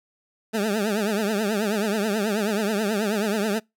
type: tone with vibrato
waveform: 20% pulse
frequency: 210.2 Hz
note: G#3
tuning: 21 cents sharp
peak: -17 dBFS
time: 0.53-3.6 s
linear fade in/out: 20 ms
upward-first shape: triangle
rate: 9.3 Hz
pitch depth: 150 cents each way
effects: noise-tail reverb RT60 0.2 s tail -26 dB re dry